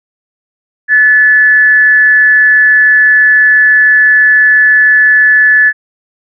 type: tone with frequency modulation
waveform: sine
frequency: 1727 Hz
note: A6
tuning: 33 cents flat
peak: -3 dBFS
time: 0.88-5.73 s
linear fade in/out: 50 ms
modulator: 229 Hz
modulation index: 0.23
effects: none

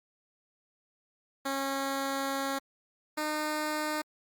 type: tone pair in turn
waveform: 10% pulse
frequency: 273 / 304.9 Hz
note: C#4 / D#4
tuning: -26 / -35 cents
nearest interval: major second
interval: 191 cents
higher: second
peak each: -22 dBFS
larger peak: neither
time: 1.45-2.59 / 3.17-4.02 s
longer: first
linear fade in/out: 10 ms
effects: Opus 48 kbps

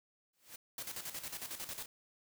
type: noise with exponential growth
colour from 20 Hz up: white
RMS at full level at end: -46 dBFS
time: 0.33-0.56 s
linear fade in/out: 5 ms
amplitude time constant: 50 ms
type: noise with tremolo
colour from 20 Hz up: white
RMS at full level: -42 dBFS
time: 0.78-1.86 s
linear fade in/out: 2 ms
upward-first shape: square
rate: 11 Hz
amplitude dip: 65%
effects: none

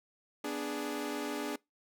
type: chord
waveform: sawtooth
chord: G# diminished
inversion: first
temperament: equal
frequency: 246.9 / 293.7 / 415.3 Hz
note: B3 / D4 / G#4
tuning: 0 / 0 / 0 cents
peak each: -38 / -33 / -36 dBFS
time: 0.44-1.56 s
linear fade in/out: 5 ms
effects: noise-tail reverb RT60 0.2 s tail -24 dB re dry

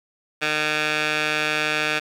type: tone with band-pass filter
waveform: 15% pulse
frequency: 152.6 Hz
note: D#3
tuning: 33 cents flat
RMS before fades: -23 dBFS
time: 0.41-2 s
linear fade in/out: 20 ms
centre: 2400 Hz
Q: 1.5
effects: 8-bit

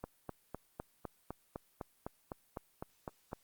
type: click train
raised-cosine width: 1 ms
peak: -26 dBFS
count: 14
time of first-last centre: 0.04-3.331 s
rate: 3.95 Hz
effects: white hiss -71 dBFS RMS until 3.43 s + Opus 32 kbps

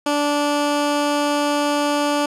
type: tone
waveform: 15% pulse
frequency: 291.5 Hz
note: D4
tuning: 13 cents flat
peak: -11 dBFS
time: 0.06-2.26 s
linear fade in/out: 5 ms
effects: low-pass 10000 Hz 12 dB/octave

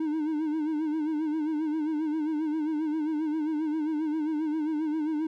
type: tone with vibrato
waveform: triangle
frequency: 308.7 Hz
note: D#4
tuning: 14 cents flat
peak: -24 dBFS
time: 0-5.27 s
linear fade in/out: 5 ms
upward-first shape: sine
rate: 7.5 Hz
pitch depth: 73 cents each way
effects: none

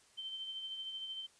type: tone with tremolo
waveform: sine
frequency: 3104 Hz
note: G7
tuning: 18 cents flat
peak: -39 dBFS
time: 0.17-1.27 s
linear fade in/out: 20 ms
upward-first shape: sine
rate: 13 Hz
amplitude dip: 40%
effects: white hiss -66 dBFS RMS until 1.39 s + resampled to 22050 Hz

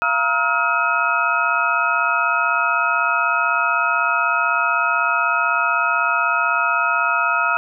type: tone cluster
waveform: sine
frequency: 690 / 943 / 1281 / 1417 / 2546 Hz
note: F5 / A#5 / E6 / F6 / D#7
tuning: -21 / +20 / -50 / +25 / +39 cents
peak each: -26 / -24 / -20 / -20 / -24 dBFS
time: 0.02-7.57 s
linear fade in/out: 0 ms
effects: none

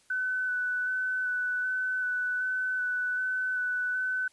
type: tone with vibrato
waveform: sine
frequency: 1500 Hz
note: F#6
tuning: 23 cents sharp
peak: -27 dBFS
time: 0.1-4.28 s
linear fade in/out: 5 ms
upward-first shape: square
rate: 1.3 Hz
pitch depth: 12 cents each way
effects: white hiss -64 dBFS RMS until 4.32 s + resampled to 24000 Hz

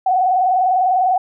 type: tone with vibrato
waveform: sine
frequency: 740 Hz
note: F#5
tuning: in tune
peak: -12 dBFS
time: 0.06-1.18 s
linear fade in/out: 5 ms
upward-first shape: sine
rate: 20 Hz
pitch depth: 72 cents each way
effects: none

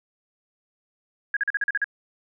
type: tone bursts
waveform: sine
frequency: 1646 Hz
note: G#6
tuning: 16 cents flat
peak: -20 dBFS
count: 8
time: 1.34-1.843 s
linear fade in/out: 2 ms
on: 27 ms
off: 41 ms
effects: none

